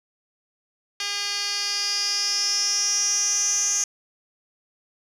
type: tone with band-pass filter sweep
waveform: 10% pulse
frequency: 405.7 Hz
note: G#4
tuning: 41 cents flat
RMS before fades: -24 dBFS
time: 1-3.84 s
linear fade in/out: 2 ms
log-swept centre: 4200 to 6400 Hz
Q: 9
effects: none